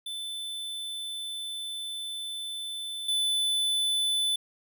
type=tone pair in turn; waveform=square; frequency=3520 / 3500 Hz; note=A7 / A7; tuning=0 / -10 cents; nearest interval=unison; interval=10 cents; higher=first; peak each=-34 / -25 dBFS; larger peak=second; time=0.06-3.08 / 3.08-4.36 s; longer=first; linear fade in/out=5 ms; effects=none